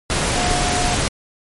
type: tone in noise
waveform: sine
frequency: 717 Hz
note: F5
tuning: 45 cents sharp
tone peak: -22 dBFS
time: 0.36-0.95 s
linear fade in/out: 0 ms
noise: pink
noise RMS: -19 dBFS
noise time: 0.1-1.08 s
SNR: -6 dB
effects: MP3 48 kbps